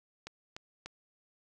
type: click train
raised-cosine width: 0.2 ms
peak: -25 dBFS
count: 3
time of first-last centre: 0.27-0.86 s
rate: 3.39 Hz
effects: none